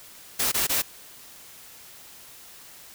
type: noise bursts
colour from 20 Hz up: white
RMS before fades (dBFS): -24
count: 3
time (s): 0.39-0.822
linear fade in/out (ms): 10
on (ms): 130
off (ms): 21
effects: white hiss -47 dBFS RMS until 2.94 s